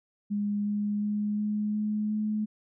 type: tone with pitch steps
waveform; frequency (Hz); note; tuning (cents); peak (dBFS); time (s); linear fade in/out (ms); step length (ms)
sine; 205.4 / 206.9 / 208.5 / 210.1 / 211.7 / 213.3; G#3 / G#3 / G#3 / G#3 / G#3 / G#3; -19 / -6 / +7 / +20 / +33 / +46; -26; 0.3-2.46; 20; 360
effects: none